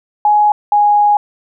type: tone pair in turn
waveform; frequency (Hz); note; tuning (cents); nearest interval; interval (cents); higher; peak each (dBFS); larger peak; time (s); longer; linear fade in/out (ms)
sine; 837 / 827.9; G#5 / G#5; +13 / -6; unison; 19; first; -7; neither; 0.25-0.52 / 0.72-1.17; second; 2
effects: none